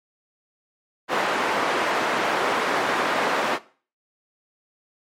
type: band-pass noise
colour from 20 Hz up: white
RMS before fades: -23 dBFS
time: 1.08-3.59 s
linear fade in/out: 50 ms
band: 310 to 1400 Hz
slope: 12 dB/octave
effects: noise-tail reverb RT60 0.4 s tail -18 dB re dry + MP3 64 kbps